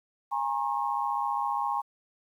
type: tone cluster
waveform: sine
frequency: 822 / 937 / 1082 Hz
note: G#5 / A#5 / C#6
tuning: -18 / +9 / -42 cents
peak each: -30 / -32 / -31 dBFS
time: 0.31-1.82 s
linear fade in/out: 20 ms
effects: 10-bit